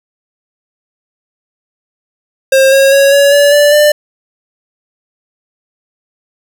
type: tone with pitch steps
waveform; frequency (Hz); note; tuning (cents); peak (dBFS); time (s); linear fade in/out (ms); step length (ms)
square; 534 / 543.6 / 553.5 / 563.5 / 573.7 / 584 / 594.6; C5 / C#5 / C#5 / C#5 / D5 / D5 / D5; +35 / -34 / -3 / +28 / -41 / -10 / +21; -5; 2.52-3.92; 5; 200
effects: none